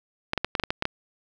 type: clicks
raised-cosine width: 0.3 ms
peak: -8 dBFS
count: 9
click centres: 0.334 / 0.377 / 0.446 / 0.552 / 0.598 / 0.637 / 0.705 / 0.824 / 0.854 s
effects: none

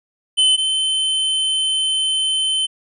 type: tone pair in turn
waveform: square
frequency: 3047 / 3072 Hz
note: G7 / G7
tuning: -50 / -36 cents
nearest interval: unison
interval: 14 cents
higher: second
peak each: -12 / -17 dBFS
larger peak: first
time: 0.37-0.57 / 0.57-2.67 s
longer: second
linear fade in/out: 20 ms
effects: resampled to 24000 Hz

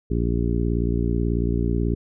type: harmonic tone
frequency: 58.27 Hz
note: A#1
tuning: in tune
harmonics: 1 / 2 / 3 / 4 / 5 / 6 / 7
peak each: -23 / -26 / -28 / -29 / -30 / -31 / -31 dBFS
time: 0.1-1.95 s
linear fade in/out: 10 ms
effects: none

